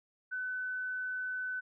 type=tone; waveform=sine; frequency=1507 Hz; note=F#6; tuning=31 cents sharp; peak=-34 dBFS; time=0.31-1.61 s; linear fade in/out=20 ms; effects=none